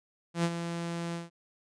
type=tone with ADSR envelope; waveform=sawtooth; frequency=169.7 Hz; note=F3; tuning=49 cents flat; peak=-20 dBFS; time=0.34-1.3 s; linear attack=100 ms; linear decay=53 ms; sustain=-9 dB; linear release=160 ms; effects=resampled to 22050 Hz